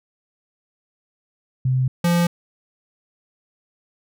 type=tone pair in turn; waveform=sine / square; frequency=129.3 / 172.59 Hz; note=C3 / F3; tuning=-20 / -20 cents; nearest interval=perfect fourth; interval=500 cents; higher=second; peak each=-16 dBFS; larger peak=neither; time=1.65-1.88 / 2.04-2.27 s; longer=neither; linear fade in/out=5 ms; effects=none